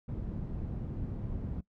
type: low-pass noise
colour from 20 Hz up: white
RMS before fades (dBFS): -37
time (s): 0.08-1.61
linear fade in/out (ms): 10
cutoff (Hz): 140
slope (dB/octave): 12
effects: noise-tail reverb RT60 0.1 s tail -21 dB re dry